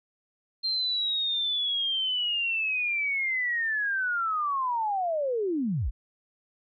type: linear sweep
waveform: sine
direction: down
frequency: 4186 to 32.7 Hz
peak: -25 dBFS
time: 0.63-5.91 s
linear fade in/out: 20 ms
effects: none